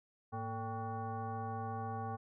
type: tone with frequency modulation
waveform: sine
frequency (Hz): 446.5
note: A4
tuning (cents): +25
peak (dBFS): -37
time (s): 0.32-2.17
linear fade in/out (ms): 20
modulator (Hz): 339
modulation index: 1.9
effects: none